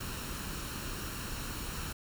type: noise with comb filter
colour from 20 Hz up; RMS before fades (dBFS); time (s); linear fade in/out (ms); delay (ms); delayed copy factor
pink; -39; 0-1.93; 10; 0.72; +0.5
effects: none